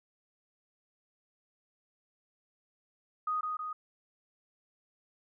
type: tone with echo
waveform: sine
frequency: 1244.5 Hz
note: D#6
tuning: in tune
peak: -29 dBFS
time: 3.27-3.41 s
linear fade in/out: 5 ms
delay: 160 ms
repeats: 2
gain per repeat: -3 dB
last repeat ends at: 3.73 s
effects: none